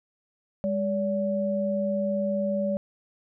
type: tone pair together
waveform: sine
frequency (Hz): 202.6 / 573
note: G#3 / D5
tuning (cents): -43 / -43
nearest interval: octave + tritone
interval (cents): 1800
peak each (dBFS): -27 / -26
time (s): 0.64-2.77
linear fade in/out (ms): 0
effects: none